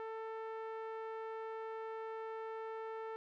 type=tone with low-pass filter; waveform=sawtooth; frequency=444.8 Hz; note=A4; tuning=19 cents sharp; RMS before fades=-44 dBFS; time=0-3.16 s; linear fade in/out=0 ms; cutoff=1400 Hz; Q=1.1; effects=none